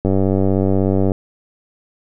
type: click train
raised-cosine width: 2 ms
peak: -4 dBFS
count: 104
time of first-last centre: 0.05-1.118 s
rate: 96.4 Hz
effects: none